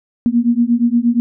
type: beating tone pair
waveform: sine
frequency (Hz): 233.1 / 241.6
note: A#3 / B3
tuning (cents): 0 / -38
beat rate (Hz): 8.5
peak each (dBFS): -14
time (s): 0.26-1.2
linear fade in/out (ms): 0
effects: none